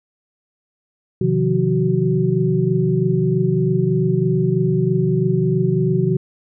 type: tone cluster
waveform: sine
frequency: 129.2 / 155.1 / 178.3 / 374.4 Hz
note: C3 / D#3 / F3 / F#4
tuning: -21 / -5 / +36 / +20 cents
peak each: -20 dBFS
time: 1.21-6.17 s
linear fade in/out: 5 ms
effects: none